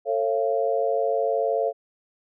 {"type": "tone cluster", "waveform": "sine", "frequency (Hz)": [446.6, 546, 685], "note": ["A4", "C#5", "F5"], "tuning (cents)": [26, -26, -34], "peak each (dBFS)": -25, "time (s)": [0.05, 1.73], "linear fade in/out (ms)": 50, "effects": []}